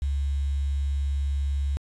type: tone with quantisation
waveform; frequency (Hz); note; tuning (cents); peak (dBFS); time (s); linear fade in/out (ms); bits
sine; 69.9; C#2; +15; -23; 0.02-1.77; 0; 8
effects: resampled to 24000 Hz